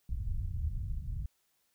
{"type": "low-pass noise", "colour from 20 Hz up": "pink", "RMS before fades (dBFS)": -35, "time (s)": [0.09, 1.26], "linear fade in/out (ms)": 2, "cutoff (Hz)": 110, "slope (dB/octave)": 24, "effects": ["white hiss -75 dBFS RMS until 1.74 s"]}